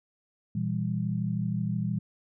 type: chord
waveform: sine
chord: E diminished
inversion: second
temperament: just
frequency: 118.67 / 164.81 / 197.78 Hz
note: Bb2 / E3 / G3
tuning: +31 / 0 / +16 cents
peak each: -31 dBFS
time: 0.55-1.99 s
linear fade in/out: 5 ms
effects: none